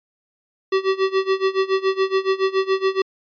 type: tone with tremolo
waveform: square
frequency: 383.5 Hz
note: G4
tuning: 38 cents flat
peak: -15 dBFS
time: 0.72-3.02 s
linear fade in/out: 5 ms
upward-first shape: sine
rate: 7.1 Hz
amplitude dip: 90%
effects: resampled to 11025 Hz